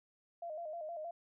sine tone with vibrato, 650 Hz, E5, 24 cents flat, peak -40 dBFS, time 0.42-1.11 s, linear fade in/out 5 ms, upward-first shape square, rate 6.4 Hz, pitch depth 88 cents each way, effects none

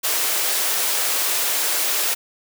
white high-pass noise, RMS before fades -21 dBFS, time 0.03-2.15 s, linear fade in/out 20 ms, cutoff 350 Hz, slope 24 dB/octave, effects none

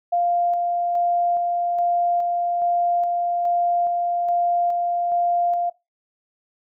sine tone with tremolo, 698 Hz, F5, 1 cent flat, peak -17 dBFS, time 0.12-5.7 s, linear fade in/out 10 ms, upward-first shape square, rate 1.2 Hz, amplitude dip 25%, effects noise-tail reverb RT60 0.2 s tail -19 dB re dry

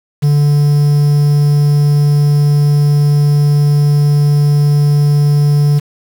triangle tone with quantisation, 145.7 Hz, D3, 13 cents flat, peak -5 dBFS, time 0.22-5.8 s, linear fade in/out 20 ms, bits 5, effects none

